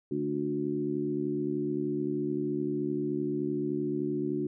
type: harmonic tone with a mistuned harmonic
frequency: 73.42 Hz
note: D2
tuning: in tune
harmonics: 2 / 3 / 4 / 5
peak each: -38 / -36 / -32 / -32 dBFS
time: 0.11-4.47 s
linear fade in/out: 5 ms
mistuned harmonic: 5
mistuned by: -17 cents
effects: none